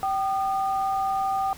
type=tone pair together; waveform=sine; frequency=775 / 1219.3 Hz; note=G5 / D#6; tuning=-20 / -35 cents; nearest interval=minor sixth; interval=785 cents; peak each=-23 / -30 dBFS; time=0.03-1.53 s; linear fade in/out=0 ms; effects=pink hiss -45 dBFS RMS until 1.57 s